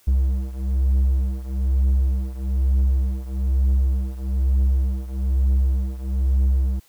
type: beating tone pair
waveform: triangle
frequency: 65.41 / 66.51 Hz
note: C2 / C2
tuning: 0 / +29 cents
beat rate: 1.1 Hz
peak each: -17 / -20 dBFS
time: 0.07-6.8 s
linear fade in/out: 10 ms
effects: white hiss -57 dBFS RMS until 6.88 s